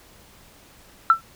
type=tone with exponential decay; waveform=sine; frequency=1337 Hz; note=E6; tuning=24 cents sharp; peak=-6 dBFS; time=1.1-1.21 s; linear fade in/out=1 ms; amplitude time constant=22 ms; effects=tanh soft clip ceiling -2 dBFS + pink hiss -51 dBFS RMS until 1.35 s